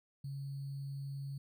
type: tone with sample-and-hold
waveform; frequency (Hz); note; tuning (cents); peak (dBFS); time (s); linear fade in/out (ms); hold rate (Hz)
sine; 138.59; C#3; 0; -39; 0.24-1.38; 5; 4410
effects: none